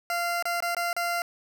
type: tone with dropouts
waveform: 20% pulse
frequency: 692 Hz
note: F5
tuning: 16 cents flat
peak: -21 dBFS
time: 0.1-1.22 s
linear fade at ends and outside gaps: 1 ms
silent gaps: 0.425-0.454 / 0.604-0.624 / 0.748-0.767 / 0.93-0.965 s
effects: none